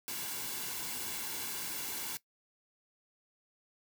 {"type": "noise with comb filter", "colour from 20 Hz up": "white", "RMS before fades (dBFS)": -39, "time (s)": [0.08, 2.17], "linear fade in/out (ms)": 0, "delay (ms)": 1.6, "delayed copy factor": -0.55, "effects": ["noise-tail reverb RT60 0.1 s tail -18 dB re dry"]}